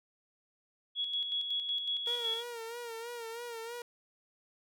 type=tone with tremolo; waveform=sine; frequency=3352 Hz; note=G#7; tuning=15 cents sharp; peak=-30 dBFS; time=0.95-2.44 s; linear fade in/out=50 ms; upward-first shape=square; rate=5.4 Hz; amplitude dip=45%
type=tone with vibrato; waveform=sawtooth; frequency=466.2 Hz; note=A#4; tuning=in tune; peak=-36 dBFS; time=2.07-3.82 s; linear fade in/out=2 ms; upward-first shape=sine; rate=3.1 Hz; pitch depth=60 cents each way
effects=none